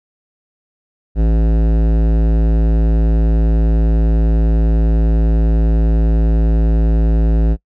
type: tone with hard clipping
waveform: sine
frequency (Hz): 55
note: A1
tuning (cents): 0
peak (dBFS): -12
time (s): 1.15-7.57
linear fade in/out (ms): 50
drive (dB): 16
effects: noise-tail reverb RT60 0.1 s tail -23 dB re dry